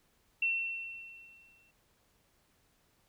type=tone with exponential decay; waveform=sine; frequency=2706 Hz; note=E7; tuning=45 cents sharp; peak=-26 dBFS; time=0.42-1.71 s; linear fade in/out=5 ms; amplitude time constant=280 ms; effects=pink hiss -71 dBFS RMS until 3.08 s